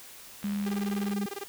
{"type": "click train", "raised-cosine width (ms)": 0.3, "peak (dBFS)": -28, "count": 55, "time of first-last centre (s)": [0.43, 1.135], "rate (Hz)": 76.6}
{"type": "tone", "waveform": "sine", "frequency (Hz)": 202.4, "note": "G#3", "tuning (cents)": -44, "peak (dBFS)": -28, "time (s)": [0.44, 1.26], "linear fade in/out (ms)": 2}
{"type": "tone bursts", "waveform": "sawtooth", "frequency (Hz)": 400, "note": "G4", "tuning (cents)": 35, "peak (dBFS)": -30, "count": 16, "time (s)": [0.66, 1.439], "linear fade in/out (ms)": 5, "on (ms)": 29, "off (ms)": 21}
{"effects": ["white hiss -48 dBFS RMS until 1.48 s"]}